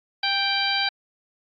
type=harmonic tone with a mistuned harmonic; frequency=784 Hz; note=G5; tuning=in tune; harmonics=1 / 2 / 3 / 4 / 5 / 6; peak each=-28 / -28 / -28 / -28 / -28 / -28 dBFS; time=0.23-0.89 s; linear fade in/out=5 ms; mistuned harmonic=1; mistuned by=+27 cents; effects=AAC 64 kbps